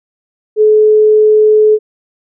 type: tone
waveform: sine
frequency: 428.5 Hz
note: A4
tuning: 46 cents flat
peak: -4 dBFS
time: 0.56-1.79 s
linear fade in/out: 50 ms
effects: none